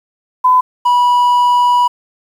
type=tone pair in turn; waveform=sine / triangle; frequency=1009 / 977.4 Hz; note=B5 / B5; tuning=+37 / -18 cents; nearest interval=minor second; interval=55 cents; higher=first; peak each=-6 dBFS; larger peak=neither; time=0.44-0.61 / 0.85-1.88 s; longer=second; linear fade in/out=10 ms; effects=7-bit